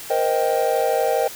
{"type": "chord", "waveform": "triangle", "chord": "C minor seventh", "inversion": "third", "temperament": "just", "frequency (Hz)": [470.9, 523.3, 627.9, 784.9], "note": ["Bb4", "C5", "Eb5", "G5"], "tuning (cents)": [18, 0, 16, 2], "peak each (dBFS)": -21, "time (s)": [0.1, 1.28], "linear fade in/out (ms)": 5, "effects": ["white hiss -36 dBFS RMS until 1.35 s"]}